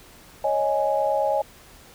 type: chord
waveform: sine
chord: C# suspended second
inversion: none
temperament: just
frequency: 554.4 / 623.7 / 831.5 Hz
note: C#5 / D#5 / G#5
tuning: 0 / +4 / +2 cents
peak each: -24 dBFS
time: 0.44-1.42 s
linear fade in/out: 5 ms
effects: pink hiss -49 dBFS RMS until 1.94 s